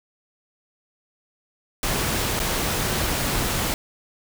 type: noise with dropouts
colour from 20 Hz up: pink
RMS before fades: -24 dBFS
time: 1.83-3.74 s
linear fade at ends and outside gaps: 1 ms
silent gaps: 2.393-2.4 s
effects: none